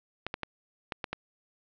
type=clicks; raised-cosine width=0.3 ms; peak=-16 dBFS; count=6; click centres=0.266 / 0.341 / 0.433 / 0.922 / 1.042 / 1.13 s; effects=low-pass 4000 Hz 12 dB/octave